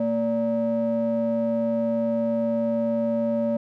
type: ring-modulated tone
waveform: triangle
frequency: 174.8 Hz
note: F3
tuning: 2 cents sharp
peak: -16 dBFS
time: 0-3.57 s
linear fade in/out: 5 ms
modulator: 404 Hz
effects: none